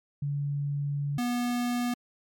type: tone pair in turn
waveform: sine / square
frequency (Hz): 143.1 / 243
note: D3 / B3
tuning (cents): -45 / -28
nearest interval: major sixth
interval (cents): 917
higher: second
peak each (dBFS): -27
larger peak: neither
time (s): 0.22-1.18 / 1.18-1.94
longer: first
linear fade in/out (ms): 5
effects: MP3 96 kbps